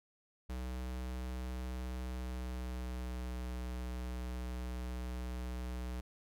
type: tone with pitch glide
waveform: square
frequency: 62.9 to 61.82 Hz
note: B1 to B1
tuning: +32 to +2 cents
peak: -39 dBFS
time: 0.49-6.01 s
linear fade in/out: 10 ms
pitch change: -30 cents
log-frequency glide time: 1.98-3.4 s
effects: none